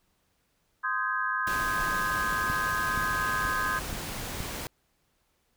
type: chord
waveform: sine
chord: Ab major seventh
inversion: first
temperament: just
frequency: 1038.3 / 1245.9 / 1557.4 / 1661.2 Hz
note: C6 / Eb6 / G6 / Ab6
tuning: -14 / +2 / -12 / 0 cents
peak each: -32 dBFS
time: 0.83-3.8 s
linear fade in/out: 20 ms
type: noise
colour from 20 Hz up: pink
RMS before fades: -36 dBFS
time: 1.47-4.67 s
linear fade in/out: 0 ms
type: click train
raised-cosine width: 5 ms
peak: -23 dBFS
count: 5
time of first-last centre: 2.5-4.405 s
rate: 2.1 Hz
effects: pink hiss -72 dBFS RMS until 5.56 s